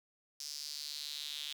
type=tone with high-pass filter sweep; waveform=sawtooth; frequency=147.2 Hz; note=D3; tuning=4 cents sharp; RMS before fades=-43 dBFS; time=0.4-1.53 s; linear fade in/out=2 ms; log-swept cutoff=5300 to 3400 Hz; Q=4.6; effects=none